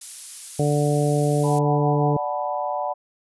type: noise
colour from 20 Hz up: violet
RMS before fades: -31 dBFS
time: 0.01-1.59 s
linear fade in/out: 5 ms
type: harmonic tone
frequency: 146.83 Hz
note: D3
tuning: in tune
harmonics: 1 / 2 / 3 / 4 / 5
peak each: -20 / -26 / -24 / -26 / -29 dBFS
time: 0.59-2.17 s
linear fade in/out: 5 ms
type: chord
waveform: sine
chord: B minor seventh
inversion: first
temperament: equal with one note detuned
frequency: 587.3 / 740 / 867.4 / 987.8 Hz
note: D5 / F#5 / A5 / B5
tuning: 0 / 0 / -25 / 0 cents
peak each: -28 / -27 / -30 / -30 dBFS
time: 1.43-2.94 s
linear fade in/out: 20 ms
effects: resampled to 24000 Hz